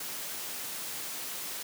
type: high-pass noise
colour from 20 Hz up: white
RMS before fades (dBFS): -38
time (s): 0-1.63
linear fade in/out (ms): 5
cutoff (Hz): 140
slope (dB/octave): 12
effects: none